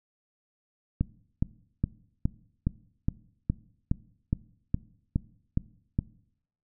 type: click train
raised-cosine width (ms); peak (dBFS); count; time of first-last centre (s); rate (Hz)
5; -12; 13; 1.01-5.989; 2.41
effects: noise-tail reverb RT60 0.7 s tail -21 dB re dry